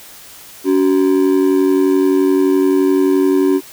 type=ring-modulated tone; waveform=triangle; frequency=329.6 Hz; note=E4; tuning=in tune; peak=-5 dBFS; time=0.64-3.61 s; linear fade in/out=50 ms; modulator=45.8 Hz; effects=white hiss -38 dBFS RMS until 3.72 s